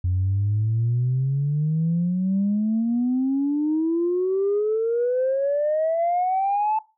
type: exponential sweep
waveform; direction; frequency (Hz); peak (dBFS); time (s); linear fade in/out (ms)
sine; up; 88.5 to 880; -18; 0.04-6.79; 5
effects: noise-tail reverb RT60 0.3 s tail -20 dB re dry + tanh soft clip ceiling -15 dBFS